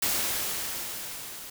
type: noise with level ramp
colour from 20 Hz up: white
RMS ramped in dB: -26 to -42 dBFS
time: 0.02-1.5 s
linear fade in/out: 5 ms
effects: none